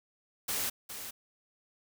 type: noise with echo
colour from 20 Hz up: white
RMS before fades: -33 dBFS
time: 0.48-0.7 s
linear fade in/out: 10 ms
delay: 410 ms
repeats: 1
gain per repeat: -9 dB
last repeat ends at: 1.11 s
effects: none